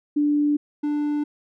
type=tone pair in turn; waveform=sine / triangle; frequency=293.7 / 295.1 Hz; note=D4 / D4; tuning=0 / +8 cents; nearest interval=unison; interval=8 cents; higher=second; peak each=-17 / -19 dBFS; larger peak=first; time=0.16-0.57 / 0.83-1.24 s; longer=neither; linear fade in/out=10 ms; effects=none